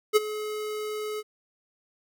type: tone with ADSR envelope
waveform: square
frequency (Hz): 425.8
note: G#4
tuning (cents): +43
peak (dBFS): -15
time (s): 0.13-1.23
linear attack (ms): 33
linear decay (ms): 24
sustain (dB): -16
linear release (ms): 39
effects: none